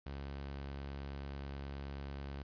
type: tone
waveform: sawtooth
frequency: 69.4 Hz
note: C#2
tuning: 3 cents sharp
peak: -38 dBFS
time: 0.06-2.43 s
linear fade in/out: 5 ms
effects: resampled to 11025 Hz + 11-bit